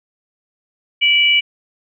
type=tone pair together; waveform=sine; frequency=2318 / 2938 Hz; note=D7 / F#7; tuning=-23 / -13 cents; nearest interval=major third; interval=410 cents; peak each=-13 dBFS; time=1.01-1.41 s; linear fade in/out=20 ms; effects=none